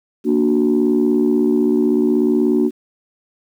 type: chord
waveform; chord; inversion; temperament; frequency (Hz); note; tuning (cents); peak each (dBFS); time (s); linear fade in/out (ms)
sine; Bb augmented; none; equal; 233.1 / 293.7 / 370; Bb3 / D4 / F#4; 0 / 0 / 0; -16; 0.24-2.71; 50
effects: tanh soft clip ceiling -6 dBFS + 8-bit